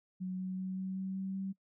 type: tone with pitch steps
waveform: sine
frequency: 185 / 186.29 / 187.58 / 188.89 / 190.2 / 191.52 / 192.86 Hz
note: F#3 / F#3 / F#3 / F#3 / F#3 / G3 / G3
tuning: 0 / +12 / +24 / +36 / +48 / -40 / -28 cents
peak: -35 dBFS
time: 0.2-1.53 s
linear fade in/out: 20 ms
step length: 190 ms
effects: noise-tail reverb RT60 0.1 s tail -24 dB re dry